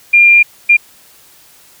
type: tone bursts at uneven times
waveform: sine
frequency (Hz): 2399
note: D7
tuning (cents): +36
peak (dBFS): -3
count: 2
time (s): 0.13-0.43 / 0.69-0.77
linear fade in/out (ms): 10
effects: white hiss -44 dBFS RMS until 1.8 s